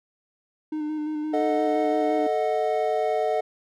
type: tone with vibrato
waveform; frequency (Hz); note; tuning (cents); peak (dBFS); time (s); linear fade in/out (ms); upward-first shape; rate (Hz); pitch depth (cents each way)
triangle; 305.1; D#4; -34; -24; 0.72-2.27; 5; square; 5.8; 19
type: chord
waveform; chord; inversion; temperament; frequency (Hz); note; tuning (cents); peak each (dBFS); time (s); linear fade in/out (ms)
triangle; D# diminished; second; equal with one note detuned; 440 / 622.3 / 732.3; A4 / D#5 / F#5; 0 / 0 / -18; -24; 1.33-3.41; 10
effects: none